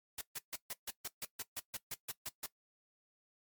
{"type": "noise bursts", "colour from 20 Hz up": "white", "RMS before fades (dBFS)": -41, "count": 14, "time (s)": [0.18, 2.462], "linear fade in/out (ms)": 5, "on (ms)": 33, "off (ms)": 140, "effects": ["noise-tail reverb RT60 0.1 s tail -17 dB re dry", "MP3 96 kbps"]}